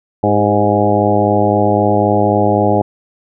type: harmonic tone with a mistuned harmonic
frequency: 103.83 Hz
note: G#2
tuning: in tune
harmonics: 1 / 2 / 3 / 4 / 5 / 6 / 7 / 8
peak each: -18 / -18 / -18 / -18 / -18 / -18 / -18 / -18 dBFS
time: 0.23-2.82 s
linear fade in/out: 5 ms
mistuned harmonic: 4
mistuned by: -36 cents
effects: none